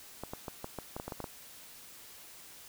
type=clicks; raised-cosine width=1 ms; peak=-24 dBFS; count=11; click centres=0.236 / 0.335 / 0.482 / 0.644 / 0.787 / 0.965 / 0.999 / 1.08 / 1.122 / 1.203 / 1.242 s; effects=white hiss -52 dBFS RMS until 2.68 s